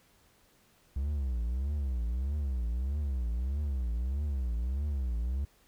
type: tone with vibrato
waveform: triangle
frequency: 65 Hz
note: C2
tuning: 11 cents flat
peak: -27 dBFS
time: 0.96-5.45 s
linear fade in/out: 5 ms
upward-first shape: triangle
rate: 1.6 Hz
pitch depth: 260 cents each way
effects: pink hiss -65 dBFS RMS until 5.67 s